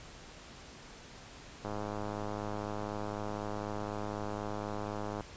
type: click train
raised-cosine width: 1 ms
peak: -24 dBFS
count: 371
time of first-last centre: 1.65-5.208 s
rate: 104 Hz
effects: pink hiss -51 dBFS RMS until 5.36 s + resampled to 16000 Hz